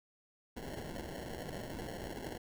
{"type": "noise with sample-and-hold", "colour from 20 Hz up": "white", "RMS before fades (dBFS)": -43, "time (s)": [0.56, 2.38], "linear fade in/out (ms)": 10, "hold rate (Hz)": 1225, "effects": []}